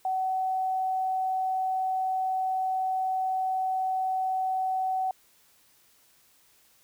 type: tone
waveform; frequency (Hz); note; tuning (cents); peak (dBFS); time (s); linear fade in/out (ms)
sine; 754; F#5; +32; -25; 0.05-5.11; 2
effects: white hiss -62 dBFS RMS until 6.83 s

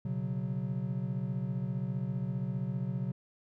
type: chord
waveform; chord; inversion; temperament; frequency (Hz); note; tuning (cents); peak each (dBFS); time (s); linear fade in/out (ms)
triangle; B suspended second; none; equal; 123.47 / 138.59 / 185; B2 / C#3 / F#3; 0 / 0 / 0; -34; 0.05-3.12; 5
effects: none

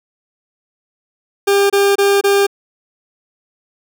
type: tone bursts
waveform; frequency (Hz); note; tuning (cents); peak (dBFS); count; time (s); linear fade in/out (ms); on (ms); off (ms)
40% pulse; 399.7; G4; +34; -9; 4; 1.47-2.468; 10; 230; 26
effects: none

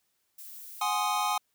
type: noise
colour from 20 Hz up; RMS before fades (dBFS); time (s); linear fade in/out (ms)
violet; -45; 0.38-0.83; 5
type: chord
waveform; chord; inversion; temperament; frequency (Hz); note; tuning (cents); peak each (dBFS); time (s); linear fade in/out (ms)
square; Ab dominant seventh; third; equal; 740 / 830.6 / 1046.5 / 1244.5; Gb5 / Ab5 / C6 / Eb6; 0 / 0 / 0 / 0; -35 / -31 / -34 / -32; 0.81-1.38; 5
effects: white hiss -75 dBFS RMS until 1.54 s

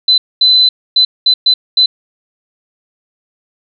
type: tone bursts at uneven times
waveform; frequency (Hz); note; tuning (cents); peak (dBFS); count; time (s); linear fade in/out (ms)
sine; 4026; B7; +33; -5; 6; 0.08-0.18 / 0.41-0.69 / 0.96-1.05 / 1.26-1.34 / 1.46-1.54 / 1.77-1.86; 5
effects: none

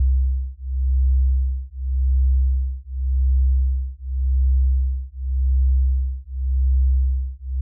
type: beating tone pair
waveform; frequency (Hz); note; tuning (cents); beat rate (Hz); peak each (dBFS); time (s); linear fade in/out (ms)
sine; 64.8 / 65.68; C2 / C2; -16 / +7; 0.88; -19; 0-7.61; 5
effects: none

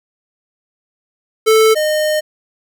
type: tone pair in turn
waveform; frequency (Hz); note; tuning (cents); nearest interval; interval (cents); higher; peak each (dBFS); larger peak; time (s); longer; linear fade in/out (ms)
square; 440 / 612.4; A4 / D#5; 0 / -28; tritone; 572; second; -8 / -14; first; 1.46-1.75 / 1.75-2.21; second; 20
effects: none

